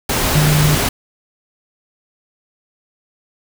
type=tone in noise; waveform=sine; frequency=150.8 Hz; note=D3; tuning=46 cents sharp; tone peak=-11 dBFS; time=0.35-0.75 s; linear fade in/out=5 ms; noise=pink; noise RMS=-17 dBFS; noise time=0.09-0.89 s; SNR=+3 dB; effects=none